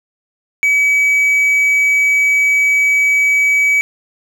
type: tone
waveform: triangle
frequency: 2280 Hz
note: C#7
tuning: 48 cents sharp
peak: -8 dBFS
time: 0.63-3.81 s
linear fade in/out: 0 ms
effects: none